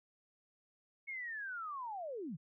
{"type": "linear sweep", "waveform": "sine", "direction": "down", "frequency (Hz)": [2207, 130], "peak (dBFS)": -40, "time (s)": [1.07, 2.37], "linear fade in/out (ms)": 20, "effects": []}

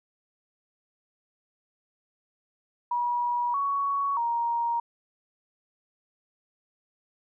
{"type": "tone with pitch steps", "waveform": "sine", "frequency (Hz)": [964, 1118, 938], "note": ["B5", "C#6", "A#5"], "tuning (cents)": [-42, 14, 11], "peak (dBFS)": -24, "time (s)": [2.91, 4.8], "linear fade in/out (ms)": 5, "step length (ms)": 630, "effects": []}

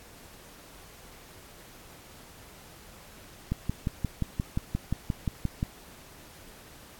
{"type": "click train", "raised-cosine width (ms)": 5, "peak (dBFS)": -15, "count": 13, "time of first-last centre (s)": [3.52, 5.629], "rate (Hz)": 5.69, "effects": ["pink hiss -51 dBFS RMS until 6.99 s", "AAC 64 kbps"]}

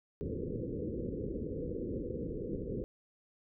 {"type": "low-pass noise", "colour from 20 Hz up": "white", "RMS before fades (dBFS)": -38, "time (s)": [0.21, 2.84], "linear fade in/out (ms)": 0, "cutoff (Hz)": 510, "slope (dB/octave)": 96, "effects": []}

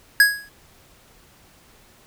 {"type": "tone with exponential decay", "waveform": "square", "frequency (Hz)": 1661.2, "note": "G#6", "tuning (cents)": 0, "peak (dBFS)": -8, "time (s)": [0.2, 0.49], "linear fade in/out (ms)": 2, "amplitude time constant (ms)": 61, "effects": ["pink hiss -53 dBFS RMS until 2.06 s"]}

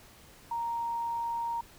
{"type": "tone", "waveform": "sine", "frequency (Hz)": 932.3, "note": "A#5", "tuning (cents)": 0, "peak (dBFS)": -30, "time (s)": [0.51, 1.61], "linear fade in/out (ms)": 5, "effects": ["pink hiss -55 dBFS RMS until 1.78 s"]}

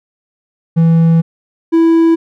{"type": "tone pair in turn", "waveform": "triangle", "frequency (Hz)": [164.81, 329.6], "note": ["E3", "E4"], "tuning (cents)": [0, 0], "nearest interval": "octave", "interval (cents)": 1200, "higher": "second", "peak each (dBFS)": -4, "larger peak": "neither", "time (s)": [[0.76, 1.22], [1.72, 2.16]], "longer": "first", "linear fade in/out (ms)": 20, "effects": []}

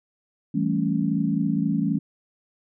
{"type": "chord", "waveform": "sine", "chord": "A dominant seventh", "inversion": "second", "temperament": "equal", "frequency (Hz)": [164.81, 196, 220, 277.2], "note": ["E3", "G3", "A3", "C#4"], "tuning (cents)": [0, 0, 0, 0], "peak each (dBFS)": -26, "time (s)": [0.54, 1.99], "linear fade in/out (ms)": 10, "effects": []}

